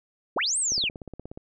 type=linear two-way sweep; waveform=sine; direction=up then down; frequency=137.2 to 8870 to 2290 Hz; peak=-23 dBFS; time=0.36-0.89 s; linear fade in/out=5 ms; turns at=0.58 s
type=click train; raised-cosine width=2 ms; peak=-25 dBFS; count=12; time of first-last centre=0.72-1.375 s; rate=16.8 Hz
effects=none